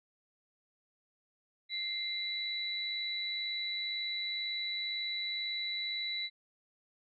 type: tone pair together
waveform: sine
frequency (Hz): 2093 / 3951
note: C7 / B7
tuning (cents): 0 / 0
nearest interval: major seventh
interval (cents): 1100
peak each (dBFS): -39 / -35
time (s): 1.69-6.3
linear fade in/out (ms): 50
effects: none